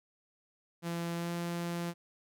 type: tone with pitch glide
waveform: sawtooth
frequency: 169.9 to 171.77 Hz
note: F3 to F3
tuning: -47 to -28 cents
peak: -30 dBFS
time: 0.82-1.94 s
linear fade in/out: 50 ms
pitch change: +19 cents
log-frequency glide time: 1.16-1.31 s
effects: none